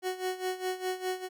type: tone with tremolo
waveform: 30% pulse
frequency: 370 Hz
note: F#4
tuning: in tune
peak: -26 dBFS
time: 0.02-1.29 s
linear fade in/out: 50 ms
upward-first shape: sine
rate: 4.9 Hz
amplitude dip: 80%
effects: none